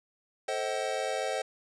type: chord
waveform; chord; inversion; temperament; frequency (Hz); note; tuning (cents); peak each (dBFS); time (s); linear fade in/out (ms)
square; A diminished seventh; none; just; 440 / 528 / 633.6 / 760.3; A4 / C5 / Eb5 / Gb5; 0 / +16 / +31 / +47; -38 / -35 / -36 / -36; 0.48-1.42; 5
effects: resampled to 22050 Hz